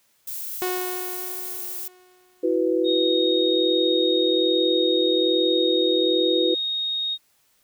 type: noise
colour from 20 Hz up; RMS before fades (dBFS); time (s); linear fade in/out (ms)
violet; -32; 0.27-1.88; 5
type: tone with exponential decay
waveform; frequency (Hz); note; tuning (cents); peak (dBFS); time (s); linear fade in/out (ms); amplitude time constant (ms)
sawtooth; 365.3; F#4; -22; -19; 0.62-2.56; 0; 420
type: chord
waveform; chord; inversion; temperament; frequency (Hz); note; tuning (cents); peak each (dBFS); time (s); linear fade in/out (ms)
sine; E suspended second; none; just; 329.6 / 370.8 / 494.4; E4 / F#4 / B4; 0 / +4 / +2; -23; 2.43-6.55; 10
type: tone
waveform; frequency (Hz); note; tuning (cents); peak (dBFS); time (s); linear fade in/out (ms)
sine; 3729; A#7; 0; -23; 2.84-7.18; 50
effects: white hiss -64 dBFS RMS until 7.63 s